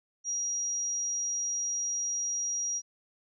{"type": "tone", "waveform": "sine", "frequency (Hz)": 5730, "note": "F8", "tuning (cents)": 44, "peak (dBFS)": -29, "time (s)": [0.24, 2.82], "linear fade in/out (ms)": 50, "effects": []}